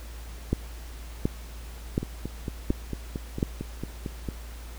two click trains, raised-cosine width 3 ms, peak -18 / -10 dBFS, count 11 / 5, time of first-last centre 2.03-4.287 / 0.53-3.429 s, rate 4.43 / 1.38 Hz, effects added 57 Hz sine -38 dBFS peak until 4.78 s + pink hiss -48 dBFS RMS until 4.78 s

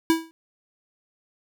square tone with exponential decay, 325.9 Hz, E4, 20 cents flat, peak -14 dBFS, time 0.1-0.31 s, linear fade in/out 0 ms, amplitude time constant 45 ms, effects none

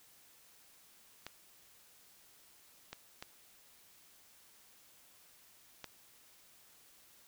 clicks, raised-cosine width 0.2 ms, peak -26 dBFS, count 4, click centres 1.266 / 2.93 / 3.225 / 5.843 s, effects white hiss -63 dBFS RMS until 7.27 s

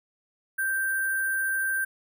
sine tone with sample-and-hold, 1568 Hz, G6, in tune, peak -24 dBFS, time 0.58-1.85 s, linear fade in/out 10 ms, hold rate 11025 Hz, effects none

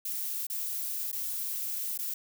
violet noise with dropouts, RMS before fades -34 dBFS, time 0.05-2.14 s, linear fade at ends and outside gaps 5 ms, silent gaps 0.469-0.499 / 1.117-1.127 / 1.977-1.988 s, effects none

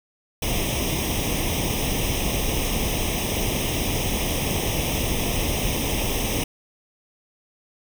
pink noise with comb filter, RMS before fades -24 dBFS, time 0.42-6.44 s, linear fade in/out 5 ms, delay 0.34 ms, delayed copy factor +0.85, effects none

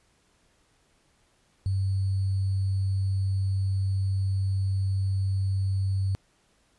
sine tone with sample-and-hold, 96.5 Hz, G2, 27 cents flat, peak -23 dBFS, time 1.66-6.15 s, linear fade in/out 0 ms, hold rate 4410 Hz, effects pink hiss -66 dBFS RMS until 6.78 s + resampled to 24000 Hz

